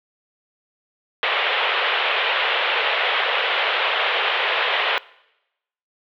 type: band-pass noise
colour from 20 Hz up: white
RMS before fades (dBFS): -21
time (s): 1.23-4.98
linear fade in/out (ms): 0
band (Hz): 430 to 3400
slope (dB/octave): 48
effects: noise-tail reverb RT60 0.9 s tail -22 dB re dry